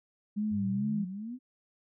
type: tone with vibrato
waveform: sine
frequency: 203.2 Hz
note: G#3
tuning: 38 cents flat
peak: -28 dBFS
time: 0.36-1.05 s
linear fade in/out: 20 ms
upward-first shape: sine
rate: 2.3 Hz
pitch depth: 90 cents each way
type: exponential sweep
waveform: sine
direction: up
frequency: 92.5 to 262.2 Hz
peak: -36 dBFS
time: 0.5-1.39 s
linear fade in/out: 50 ms
effects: none